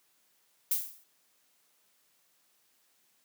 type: noise with exponential decay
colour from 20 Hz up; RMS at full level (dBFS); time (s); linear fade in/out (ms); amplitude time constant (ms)
violet; -25; 0.71-1.04; 5; 71
effects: white hiss -70 dBFS RMS until 3.24 s + high-pass 150 Hz 12 dB/octave